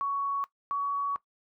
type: tone pair in turn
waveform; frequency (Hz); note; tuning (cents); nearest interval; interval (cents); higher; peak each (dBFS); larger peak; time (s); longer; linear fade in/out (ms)
sine; 1117 / 1126.7; C#6 / C#6; +13 / +28; unison; 15; second; -27; neither; 0.01-0.44 / 0.71-1.16; second; 0
effects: noise-tail reverb RT60 0.1 s tail -18 dB re dry